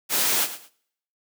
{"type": "noise with echo", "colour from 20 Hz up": "white", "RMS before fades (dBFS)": -22, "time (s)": [0.09, 0.48], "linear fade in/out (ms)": 50, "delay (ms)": 110, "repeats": 2, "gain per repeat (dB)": -13, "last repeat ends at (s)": 0.7, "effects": ["noise-tail reverb RT60 0.7 s tail -24 dB re dry", "high-pass 200 Hz 12 dB/octave"]}